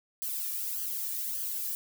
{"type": "noise with flanger", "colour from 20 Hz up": "violet", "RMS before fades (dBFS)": -34, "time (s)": [0.22, 1.75], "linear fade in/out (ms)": 0, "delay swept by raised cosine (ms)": [0.64, 1.74], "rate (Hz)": 1.7, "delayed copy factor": 0.75, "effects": []}